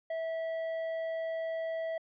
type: tone with tanh clipping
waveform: triangle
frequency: 652 Hz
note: E5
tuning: 19 cents flat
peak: -34 dBFS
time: 0.1-1.98 s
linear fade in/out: 5 ms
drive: 13 dB
effects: low-pass 3000 Hz 12 dB/octave